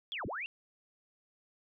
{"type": "linear two-way sweep", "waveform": "sine", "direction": "down then up", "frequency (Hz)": [3520, 42.02, 2825], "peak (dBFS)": -36, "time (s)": [0.12, 0.46], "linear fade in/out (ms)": 0, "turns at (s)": 0.26, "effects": []}